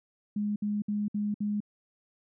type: tone bursts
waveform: sine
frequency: 207.7 Hz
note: G#3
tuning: in tune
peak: -27 dBFS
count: 5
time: 0.36-1.604 s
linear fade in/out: 5 ms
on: 200 ms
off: 61 ms
effects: none